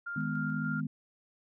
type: tone with tremolo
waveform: sine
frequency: 1400 Hz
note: F6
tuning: 4 cents sharp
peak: -35 dBFS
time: 0.06-0.81 s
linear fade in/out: 10 ms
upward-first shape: square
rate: 3.4 Hz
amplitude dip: 25%
type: chord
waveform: sine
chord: G# minor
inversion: second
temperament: just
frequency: 155.74 / 207.7 / 249.2 Hz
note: D#3 / G#3 / B3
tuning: +2 / 0 / +16 cents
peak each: -34 / -36 / -36 dBFS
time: 0.16-0.87 s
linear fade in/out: 5 ms
effects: none